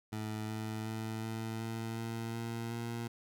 20% pulse tone with pitch steps, 108.3 / 109.5 / 110.7 / 111.93 / 113.16 / 114.41 / 115.67 / 116.95 Hz, A2 / A2 / A2 / A2 / A2 / A#2 / A#2 / A#2, -27 / -8 / +11 / +30 / +49 / -32 / -13 / +6 cents, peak -32 dBFS, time 0.12-3.08 s, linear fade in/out 10 ms, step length 370 ms, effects none

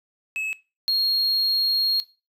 triangle tone pair in turn, 2585 / 4266 Hz, E7 / C8, -34 / +33 cents, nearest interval major sixth, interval 867 cents, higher second, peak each -23 / -17 dBFS, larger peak second, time 0.36-0.53 / 0.88-2 s, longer second, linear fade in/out 0 ms, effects noise-tail reverb RT60 0.3 s tail -20 dB re dry + tanh soft clip ceiling -13 dBFS

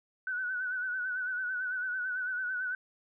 sine tone with vibrato, 1494 Hz, F#6, 16 cents sharp, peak -31 dBFS, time 0.27-2.75 s, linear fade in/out 2 ms, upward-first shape sine, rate 9 Hz, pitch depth 53 cents each way, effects none

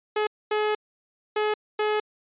sawtooth tone bursts at uneven times, 424.6 Hz, G#4, 38 cents sharp, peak -18 dBFS, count 4, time 0.16-0.27 / 0.51-0.75 / 1.36-1.54 / 1.79-2 s, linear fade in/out 5 ms, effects resampled to 8000 Hz

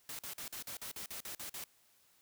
white noise bursts, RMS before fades -44 dBFS, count 11, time 0.09-1.64 s, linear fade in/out 2 ms, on 100 ms, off 45 ms, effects white hiss -69 dBFS RMS until 2.21 s

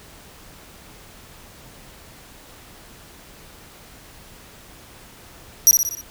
sawtooth tone with echo, 5800 Hz, F#8, 35 cents flat, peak -5 dBFS, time 5.67-5.71 s, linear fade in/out 0 ms, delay 60 ms, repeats 5, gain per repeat -5 dB, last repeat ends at 6.01 s, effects pink hiss -45 dBFS RMS until 6.1 s

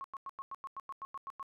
sine tone bursts, 1090 Hz, C#6, 29 cents flat, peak -39 dBFS, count 12, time 0.01-1.428 s, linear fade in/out 0 ms, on 32 ms, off 94 ms, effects none

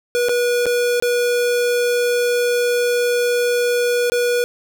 square tone with dropouts, 484.5 Hz, B4, 33 cents flat, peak -16 dBFS, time 0.15-4.44 s, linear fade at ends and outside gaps 0 ms, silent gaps 0.286-0.293 / 0.657-0.665 / 1-1.024 / 4.099-4.12 s, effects none

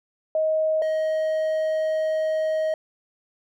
sine / triangle tone pair in turn, 629 / 629 Hz, D#5 / D#5, +19 / +19 cents, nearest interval unison, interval 0 cents, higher neither, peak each -19 dBFS, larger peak neither, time 0.35-0.82 / 0.82-2.74 s, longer second, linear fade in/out 2 ms, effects none

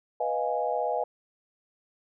sine chord, F half-diminished seventh, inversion second, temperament equal, 493.9 / 622.3 / 698.5 / 830.6 Hz, Cb5 / Eb5 / F5 / Ab5, 0 / 0 / 0 / 0 cents, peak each -31 dBFS, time 0.2-1.04 s, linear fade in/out 5 ms, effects none

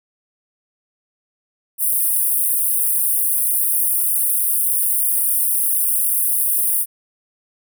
pink high-pass noise, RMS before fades -18 dBFS, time 1.78-6.86 s, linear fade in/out 50 ms, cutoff 9100 Hz, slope 96 dB/octave, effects none

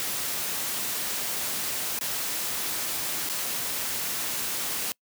white noise with dropouts, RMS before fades -30 dBFS, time 0-4.92 s, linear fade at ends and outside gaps 0 ms, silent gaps 1.989-2.011 / 3.29-3.297 s, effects noise-tail reverb RT60 0.1 s tail -26 dB re dry + high-pass 100 Hz 12 dB/octave

